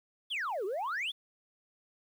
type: exponential two-way sweep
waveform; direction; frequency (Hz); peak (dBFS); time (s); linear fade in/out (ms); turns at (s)
sine; down then up; 3607 to 360.9 to 3607; -30; 0.3-1.12; 20; 0.65
effects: tanh soft clip ceiling -30 dBFS + 10-bit